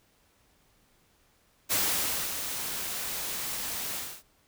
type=noise with ADSR envelope; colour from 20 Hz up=white; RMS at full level=-26 dBFS; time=1.69-4.23 s; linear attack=31 ms; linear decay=610 ms; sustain=-8 dB; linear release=280 ms; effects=pink hiss -66 dBFS RMS until 4.47 s